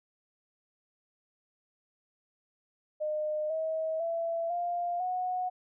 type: tone with pitch steps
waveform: sine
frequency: 610 / 638.5 / 668.3 / 699.5 / 732.2 Hz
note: D#5 / D#5 / E5 / F5 / F#5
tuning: -34 / +45 / +24 / +3 / -18 cents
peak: -29 dBFS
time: 3-5.5 s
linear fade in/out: 20 ms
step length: 500 ms
effects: none